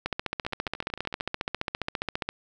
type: two click trains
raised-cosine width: 0.3 ms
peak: -23 / -12 dBFS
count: 11 / 34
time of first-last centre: 0.45-1.202 / 0.06-2.29 s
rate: 13.3 / 14.8 Hz
effects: none